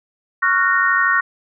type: chord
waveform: sine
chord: Gb major seventh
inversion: second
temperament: just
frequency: 1110 / 1387.5 / 1480 / 1850 Hz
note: Db6 / F6 / Gb6 / Bb6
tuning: +2 / -12 / 0 / -14 cents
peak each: -19 / -21 / -19 / -17 dBFS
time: 0.42-1.21 s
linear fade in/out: 10 ms
effects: none